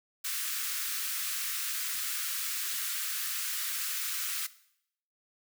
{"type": "high-pass noise", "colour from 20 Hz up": "white", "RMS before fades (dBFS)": -34, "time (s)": [0.24, 4.47], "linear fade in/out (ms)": 10, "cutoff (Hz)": 1200, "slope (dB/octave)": 48, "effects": ["noise-tail reverb RT60 0.7 s tail -17 dB re dry"]}